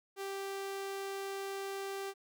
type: tone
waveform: sawtooth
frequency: 392 Hz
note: G4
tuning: in tune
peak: -34 dBFS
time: 0.16-2.14 s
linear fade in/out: 50 ms
effects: none